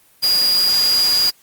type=tone in noise; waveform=sine; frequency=4856 Hz; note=D#8; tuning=43 cents flat; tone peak=-13 dBFS; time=0.22-1.31 s; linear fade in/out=20 ms; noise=white; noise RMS=-24 dBFS; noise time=0.22-1.31 s; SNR=+8 dB; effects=white hiss -53 dBFS RMS until 1.42 s + Opus 32 kbps